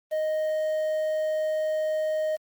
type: tone with quantisation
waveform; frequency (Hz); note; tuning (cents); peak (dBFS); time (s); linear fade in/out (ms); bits
triangle; 622; D#5; -1; -22; 0.11-2.37; 20; 8
effects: Opus 32 kbps